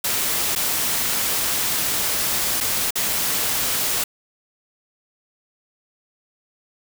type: noise with dropouts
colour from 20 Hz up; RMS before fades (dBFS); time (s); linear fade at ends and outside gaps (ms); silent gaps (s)
white; -22; 0.04-4.04; 5; 0.552-0.559 / 2.604-2.608 / 2.907-2.955
effects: none